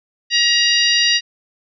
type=harmonic tone with a mistuned harmonic; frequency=951 Hz; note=A#5; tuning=34 cents sharp; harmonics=2 / 3 / 4 / 5 / 6; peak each=-19 / -17 / -19 / -18 / -23 dBFS; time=0.3-1.21 s; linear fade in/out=50 ms; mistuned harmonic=3; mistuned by=-20 cents; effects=none